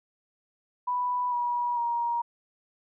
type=tone with pitch steps; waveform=sine; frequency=987.8 / 965.8 / 944.3 Hz; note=B5 / B5 / A#5; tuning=0 / -39 / +22 cents; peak=-25 dBFS; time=0.87-2.22 s; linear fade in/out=10 ms; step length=450 ms; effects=none